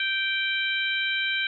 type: harmonic tone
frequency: 781 Hz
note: G5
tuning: 7 cents flat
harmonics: 2 / 3 / 4 / 5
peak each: -28 / -28 / -30 / -33 dBFS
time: 0-1.47 s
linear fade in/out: 2 ms
effects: none